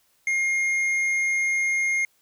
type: tone with tanh clipping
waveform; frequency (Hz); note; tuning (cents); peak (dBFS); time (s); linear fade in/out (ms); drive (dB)
sine; 2132; C7; +32; -22; 0.27-2.05; 2; 7
effects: white hiss -65 dBFS RMS until 2.21 s